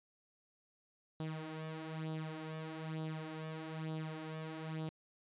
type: tone with flanger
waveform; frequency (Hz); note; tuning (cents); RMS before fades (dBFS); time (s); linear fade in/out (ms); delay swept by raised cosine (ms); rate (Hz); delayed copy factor
sawtooth; 158.1; D#3; +28; -43; 1.2-4.89; 0; 0.22 to 4.62; 1.1; +0.65
effects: resampled to 8000 Hz